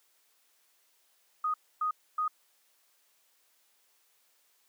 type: tone bursts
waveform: sine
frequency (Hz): 1244.5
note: D#6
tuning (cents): 0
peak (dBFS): -27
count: 3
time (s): 1.44-2.28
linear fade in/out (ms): 5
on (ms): 100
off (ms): 270
effects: white hiss -69 dBFS RMS until 4.68 s + high-pass 400 Hz 12 dB/octave